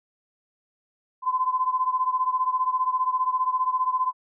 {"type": "beating tone pair", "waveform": "sine", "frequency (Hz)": [1018, 1033], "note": ["C6", "C6"], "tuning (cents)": [-48, -22], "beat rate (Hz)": 15, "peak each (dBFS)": [-23, -26], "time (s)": [1.22, 4.13], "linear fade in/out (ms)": 50, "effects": []}